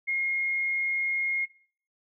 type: tone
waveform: sine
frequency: 2145 Hz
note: C7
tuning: 42 cents sharp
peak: -25 dBFS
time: 0.07-1.46 s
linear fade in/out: 20 ms
effects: noise-tail reverb RT60 0.5 s tail -19 dB re dry